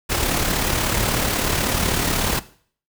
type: noise with amplitude modulation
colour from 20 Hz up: pink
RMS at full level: -19 dBFS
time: 0.09-2.4 s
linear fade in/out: 20 ms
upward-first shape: sine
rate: 36.3 Hz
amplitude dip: 45%
effects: noise-tail reverb RT60 0.5 s tail -17 dB re dry